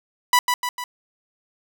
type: tone with echo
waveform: sawtooth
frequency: 987 Hz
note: B5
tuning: 1 cent flat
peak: -9 dBFS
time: 0.33-0.39 s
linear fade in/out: 2 ms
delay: 150 ms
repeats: 3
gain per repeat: -5 dB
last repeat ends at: 0.84 s
effects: none